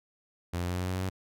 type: tone with pitch steps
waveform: sawtooth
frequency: 87.31 / 88.27 / 89.25 / 90.23 / 91.23 / 92.23 / 93.25 / 94.28 Hz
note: F2 / F2 / F2 / F#2 / F#2 / F#2 / F#2 / F#2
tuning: 0 / +19 / +38 / -43 / -24 / -5 / +14 / +33 cents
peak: -26 dBFS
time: 0.53-1.098 s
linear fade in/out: 10 ms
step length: 71 ms
effects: none